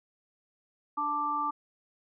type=harmonic tone; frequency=294.2 Hz; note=D4; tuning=3 cents sharp; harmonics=1 / 3 / 4; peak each=-41 / -33 / -29 dBFS; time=0.97-1.51 s; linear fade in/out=10 ms; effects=none